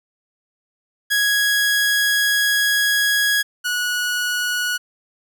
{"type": "tone pair in turn", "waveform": "sawtooth", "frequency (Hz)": [1661.2, 1463.9], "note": ["G#6", "F#6"], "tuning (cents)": [0, -19], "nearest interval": "major second", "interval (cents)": 219, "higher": "first", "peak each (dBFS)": [-12, -16], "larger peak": "first", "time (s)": [[1.1, 3.43], [3.64, 4.78]], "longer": "first", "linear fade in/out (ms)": 20, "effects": []}